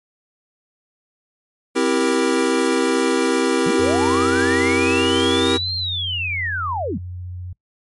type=chord; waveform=square; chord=C dominant seventh; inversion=none; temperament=equal with one note detuned; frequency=261.6 / 329.6 / 392 / 472.1 Hz; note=C4 / E4 / G4 / Bb4; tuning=0 / 0 / 0 / +22 cents; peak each=-22 dBFS; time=1.75-5.58 s; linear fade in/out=20 ms
type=linear two-way sweep; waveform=sine; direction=up then down; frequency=138.59 to 4227 to 138.59 Hz; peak=-21 dBFS; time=3.66-6.98 s; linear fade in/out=5 ms; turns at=5.75 s
type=tone with vibrato; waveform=sine; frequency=90 Hz; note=F#2; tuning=47 cents flat; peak=-28 dBFS; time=3.79-7.53 s; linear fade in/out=5 ms; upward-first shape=sine; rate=15 Hz; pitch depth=13 cents each way
effects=noise-tail reverb RT60 0.1 s tail -22 dB re dry + MP3 48 kbps